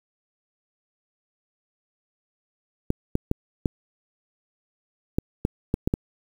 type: clicks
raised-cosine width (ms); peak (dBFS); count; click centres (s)
3; -8; 9; 2.904 / 3.154 / 3.314 / 3.658 / 5.185 / 5.451 / 5.741 / 5.875 / 5.939
effects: 7-bit